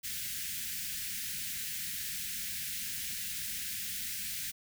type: band-stop noise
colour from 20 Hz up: white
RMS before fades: -38 dBFS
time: 0.03-4.52 s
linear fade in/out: 20 ms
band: 230 to 1600 Hz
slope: 48 dB/octave
effects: none